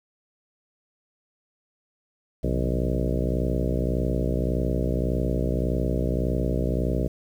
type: harmonic tone with a mistuned harmonic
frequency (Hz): 61.74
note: B1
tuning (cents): 0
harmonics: 1 / 2 / 3 / 4 / 5 / 6 / 7 / 8 / 9 / 10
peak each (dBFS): -26 / -29 / -31 / -32 / -33 / -34 / -34 / -35 / -36 / -36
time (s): 2.43-7.08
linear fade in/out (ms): 10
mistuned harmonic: 2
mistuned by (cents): +140
effects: 9-bit